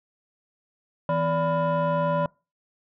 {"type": "tone with frequency modulation", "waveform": "sine", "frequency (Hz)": 579, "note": "D5", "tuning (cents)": -25, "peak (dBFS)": -19, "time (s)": [1.09, 2.26], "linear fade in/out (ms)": 2, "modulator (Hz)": 416, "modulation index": 1.2, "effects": ["noise-tail reverb RT60 0.3 s tail -26 dB re dry", "tanh soft clip ceiling -19 dBFS"]}